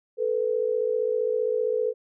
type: tone pair together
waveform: sine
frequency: 438.6 / 493.9 Hz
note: A4 / B4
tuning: -6 / 0 cents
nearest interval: major second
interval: 206 cents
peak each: -25 dBFS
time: 0.17-1.94 s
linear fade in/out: 50 ms
effects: none